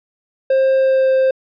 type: tone with pitch glide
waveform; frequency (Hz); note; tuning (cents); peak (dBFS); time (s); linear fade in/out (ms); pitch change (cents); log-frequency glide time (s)
triangle; 531 to 526.1; C5 to C5; +25 to +9; -9; 0.5-1.31; 5; -16; 0.76-1.14
effects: resampled to 11025 Hz